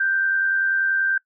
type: tone pair together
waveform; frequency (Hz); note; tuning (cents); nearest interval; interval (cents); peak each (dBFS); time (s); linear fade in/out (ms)
sine; 1480 / 1570.4; F#6 / G6; 0 / +3; minor second; 103; -30 / -18; 0-1.18; 5
effects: noise-tail reverb RT60 0.1 s tail -22 dB re dry